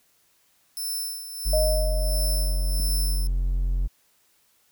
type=tone with tremolo; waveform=5% pulse; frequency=5300 Hz; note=E8; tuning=9 cents sharp; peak=-21 dBFS; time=0.77-3.27 s; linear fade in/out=0 ms; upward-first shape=sine; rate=1.5 Hz; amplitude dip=65%
type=tone; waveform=triangle; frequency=44.29 Hz; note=F1; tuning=25 cents sharp; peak=-19 dBFS; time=1.45-3.88 s; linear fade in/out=20 ms
type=tone with exponential decay; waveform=sine; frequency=622.3 Hz; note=D#5; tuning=in tune; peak=-19 dBFS; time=1.53-3.24 s; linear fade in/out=5 ms; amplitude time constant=370 ms
type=clicks; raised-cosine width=5 ms; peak=-21 / -25 dBFS; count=2; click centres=2.8 / 2.89 s
effects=white hiss -64 dBFS RMS until 4.71 s